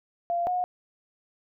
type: tone pair in turn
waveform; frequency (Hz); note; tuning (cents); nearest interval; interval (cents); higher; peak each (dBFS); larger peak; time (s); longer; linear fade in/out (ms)
sine; 691 / 723.5; F5 / F#5; -19 / -39; minor second; 80; second; -24; neither; 0.3-0.47 / 0.47-0.64; neither; 0
effects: none